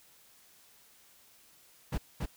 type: noise with echo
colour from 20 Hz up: brown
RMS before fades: -31 dBFS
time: 1.92-1.98 s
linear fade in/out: 10 ms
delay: 280 ms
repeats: 1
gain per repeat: -2 dB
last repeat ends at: 2.26 s
effects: white hiss -61 dBFS RMS until 2.36 s